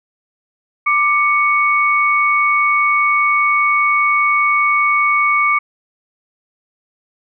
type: tone pair together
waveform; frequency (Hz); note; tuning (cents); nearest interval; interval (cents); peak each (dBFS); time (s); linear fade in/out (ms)
sine; 1180 / 2225; D6 / C#7; +8 / +6; major seventh; 1098; -14; 0.86-5.59; 10
effects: none